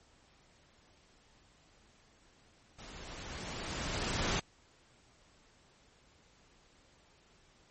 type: noise with level ramp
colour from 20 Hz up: pink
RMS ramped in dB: -50 to -31 dBFS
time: 2.78-4.4 s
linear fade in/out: 10 ms
effects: pink hiss -65 dBFS RMS until 7.7 s + MP3 32 kbps